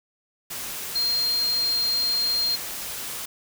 sine tone in noise, 4200 Hz, C8, 6 cents sharp, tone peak -21 dBFS, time 0.95-2.56 s, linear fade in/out 10 ms, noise white, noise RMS -33 dBFS, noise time 0.5-3.26 s, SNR +9 dB, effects none

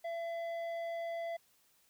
triangle tone with tanh clipping, 673 Hz, E5, 36 cents sharp, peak -38 dBFS, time 0.04-1.37 s, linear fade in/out 10 ms, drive 13 dB, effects white hiss -70 dBFS RMS until 1.89 s

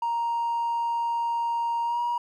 triangle tone with pitch glide, 935 to 954.6 Hz, A#5 to A#5, +5 to +41 cents, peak -21 dBFS, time 0.02-2.18 s, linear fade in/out 5 ms, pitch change +36 cents, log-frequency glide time 1.84-2 s, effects tanh soft clip ceiling -20 dBFS

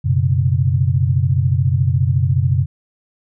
sine chord, F# suspended fourth, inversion none, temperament equal with one note detuned, 92.5 / 123.47 / 137.55 Hz, F#2 / B2 / C#3, 0 / 0 / -13 cents, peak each -17 dBFS, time 0.04-2.66 s, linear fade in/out 20 ms, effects none

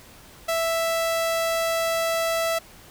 sawtooth tone, 660 Hz, E5, 2 cents sharp, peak -18 dBFS, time 0.48-2.59 s, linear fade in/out 10 ms, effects pink hiss -48 dBFS RMS until 2.9 s

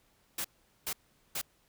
white noise bursts, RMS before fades -35 dBFS, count 3, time 0.38-1.415 s, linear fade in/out 5 ms, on 65 ms, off 420 ms, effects pink hiss -69 dBFS RMS until 1.68 s

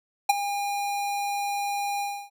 square tone with ADSR envelope, 809 Hz, G#5, 46 cents flat, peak -14 dBFS, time 0.29-2.3 s, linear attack 8 ms, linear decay 21 ms, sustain -13 dB, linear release 290 ms, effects none

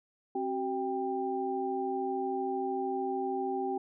sine tone cluster, 265.9 / 379 / 792 Hz, C4 / F#4 / G5, +28 / +42 / +18 cents, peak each -37 / -33 / -34 dBFS, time 0.35-3.78 s, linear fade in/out 5 ms, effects none

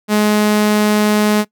sawtooth tone, 210.7 Hz, G#3, 25 cents sharp, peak -7 dBFS, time 0.08-1.45 s, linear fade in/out 50 ms, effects noise-tail reverb RT60 0.1 s tail -21 dB re dry

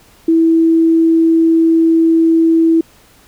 sine tone, 327.4 Hz, E4, 12 cents flat, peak -7 dBFS, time 0.28-2.81 s, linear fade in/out 5 ms, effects pink hiss -47 dBFS RMS until 3.27 s

